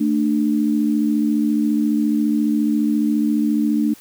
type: tone pair together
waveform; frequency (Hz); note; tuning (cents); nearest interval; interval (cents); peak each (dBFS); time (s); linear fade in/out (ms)
sine; 222.4 / 296.9; A3 / D4; +19 / +19; perfect fourth; 500; -18; 0-3.94; 10
effects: white hiss -46 dBFS RMS until 4 s